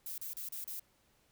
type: noise bursts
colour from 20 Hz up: violet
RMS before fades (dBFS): -42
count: 5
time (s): 0.06-0.796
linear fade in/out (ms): 2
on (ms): 120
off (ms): 34
effects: pink hiss -71 dBFS RMS until 1.31 s